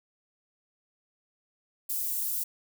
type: high-pass noise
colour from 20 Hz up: white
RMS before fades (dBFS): -31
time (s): 1.89-2.44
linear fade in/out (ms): 10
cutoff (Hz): 11000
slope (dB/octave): 12
effects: none